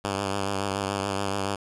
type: tone with vibrato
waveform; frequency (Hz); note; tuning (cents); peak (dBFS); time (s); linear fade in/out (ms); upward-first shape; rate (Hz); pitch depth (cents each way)
5% pulse; 98.8; G2; +14; -15; 0.04-1.56; 10; triangle; 7; 49
effects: resampled to 24000 Hz + 9-bit